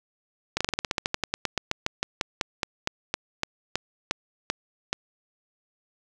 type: slowing click train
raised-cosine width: 0.2 ms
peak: -7 dBFS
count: 28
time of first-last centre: 0.57-4.93 s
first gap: 36 ms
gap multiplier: 1.1
effects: none